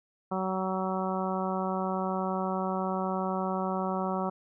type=harmonic tone; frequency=188.2 Hz; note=F#3; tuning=30 cents sharp; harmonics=1 / 2 / 3 / 4 / 5 / 6 / 7; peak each=-32 / -36 / -36 / -35 / -37 / -38 / -39 dBFS; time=0.31-4.3 s; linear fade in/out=10 ms; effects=none